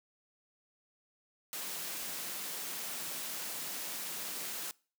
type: high-pass noise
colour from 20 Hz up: white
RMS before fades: -40 dBFS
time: 1.53-4.71 s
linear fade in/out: 0 ms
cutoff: 140 Hz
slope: 96 dB/octave
effects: noise-tail reverb RT60 0.4 s tail -24 dB re dry